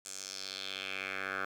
10% pulse tone with band-pass filter sweep, 96.1 Hz, G2, 34 cents flat, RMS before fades -40 dBFS, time 0.05-1.45 s, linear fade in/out 5 ms, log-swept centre 7600 to 1400 Hz, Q 2.8, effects 10-bit

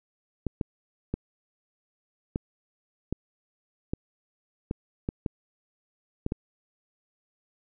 clicks, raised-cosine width 3 ms, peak -15 dBFS, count 11, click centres 0.467 / 0.612 / 1.14 / 2.359 / 3.126 / 3.935 / 4.711 / 5.089 / 5.262 / 6.264 / 6.321 s, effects none

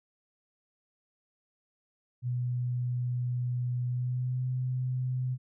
sine tone with pitch glide, 123.47 to 127.38 Hz, B2 to C3, 0 to -46 cents, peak -28 dBFS, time 2.22-5.38 s, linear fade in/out 50 ms, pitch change +54 cents, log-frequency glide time 3.87-4.45 s, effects none

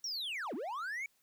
triangle linear two-way sweep, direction down then up, 5770 to 207.7 to 2296 Hz, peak -35 dBFS, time 0.04-1.06 s, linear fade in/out 2 ms, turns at 0.54 s, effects white hiss -73 dBFS RMS until 1.22 s

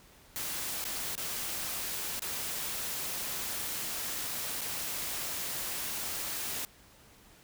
white noise with dropouts, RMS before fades -36 dBFS, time 0.36-6.65 s, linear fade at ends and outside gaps 0 ms, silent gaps 0.841-0.852 / 1.153-1.178 / 2.194-2.221 / 4.61-4.616 s, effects pink hiss -58 dBFS RMS until 7.43 s

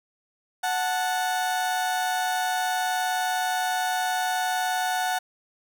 30% pulse tone pair together, 737 / 876.4 Hz, F#5 / A5, -7 / -7 cents, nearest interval minor third, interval 300 cents, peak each -22 / -28 dBFS, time 0.63-5.19 s, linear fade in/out 10 ms, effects none

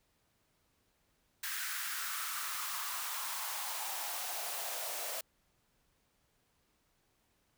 white noise with high-pass filter sweep, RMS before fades -39 dBFS, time 1.43-5.21 s, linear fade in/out 5 ms, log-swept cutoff 1600 to 570 Hz, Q 3.6, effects pink hiss -75 dBFS RMS until 7.57 s

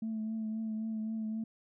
sine tone with vibrato, 220 Hz, A3, in tune, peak -32 dBFS, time 0.02-1.44 s, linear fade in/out 5 ms, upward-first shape triangle, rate 3.8 Hz, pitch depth 29 cents each way, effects tanh soft clip ceiling -30 dBFS

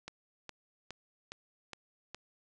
click train, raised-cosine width 0.2 ms, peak -25 dBFS, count 6, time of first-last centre 0.08-2.146 s, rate 2.42 Hz, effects resampled to 22050 Hz

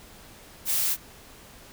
blue noise, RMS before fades -25 dBFS, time 0.65-0.97 s, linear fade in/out 50 ms, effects pink hiss -49 dBFS RMS until 1.72 s

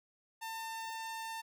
sawtooth tone, 899 Hz, A5, 37 cents sharp, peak -36 dBFS, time 0.41-1.42 s, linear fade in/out 20 ms, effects none

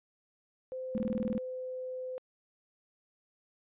sine tone with pitch glide, 516 to 511.3 Hz, C5 to C5, -24 to -40 cents, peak -36 dBFS, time 0.72-2.18 s, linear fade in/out 0 ms, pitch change -16 cents, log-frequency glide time 0.88-1.29 s
sine tone bursts, 220 Hz, A3, in tune, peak -29 dBFS, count 9, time 0.95-1.379 s, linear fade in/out 0 ms, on 29 ms, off 21 ms
effects resampled to 8000 Hz

